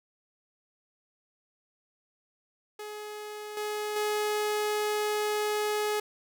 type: tone with level steps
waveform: sawtooth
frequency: 421.4 Hz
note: G#4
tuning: 25 cents sharp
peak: -34 / -27 / -23 dBFS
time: 2.79-6 s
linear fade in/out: 5 ms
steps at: 3.57 / 3.96 s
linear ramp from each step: 2 ms
effects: none